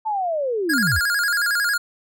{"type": "linear sweep", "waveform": "sine", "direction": "down", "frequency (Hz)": [895, 51.4], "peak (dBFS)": -20, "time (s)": [0.05, 1], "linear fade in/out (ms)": 20}
{"type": "tone with vibrato", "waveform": "square", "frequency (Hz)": 1532, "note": "G6", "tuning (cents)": -40, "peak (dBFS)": -19, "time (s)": [0.69, 1.78], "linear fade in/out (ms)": 10, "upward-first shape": "square", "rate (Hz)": 11, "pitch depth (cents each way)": 130}
{"effects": []}